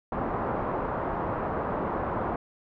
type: low-pass noise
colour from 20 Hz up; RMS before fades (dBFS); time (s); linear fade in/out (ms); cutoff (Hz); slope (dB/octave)
white; -30; 0.12-2.36; 2; 1100; 24
effects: none